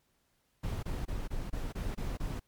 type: noise bursts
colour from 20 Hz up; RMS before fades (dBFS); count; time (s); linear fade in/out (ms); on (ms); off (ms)
brown; -35; 8; 0.63-2.398; 10; 200; 24
effects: pink hiss -74 dBFS RMS until 2.47 s + MP3 96 kbps